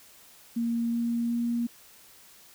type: tone with pitch steps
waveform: sine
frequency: 233.1 / 234.6 / 236.1 Hz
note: A#3 / A#3 / A#3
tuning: 0 / +11 / +22 cents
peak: -25 dBFS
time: 0.56-1.67 s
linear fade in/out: 10 ms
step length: 370 ms
effects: white hiss -54 dBFS RMS until 2.54 s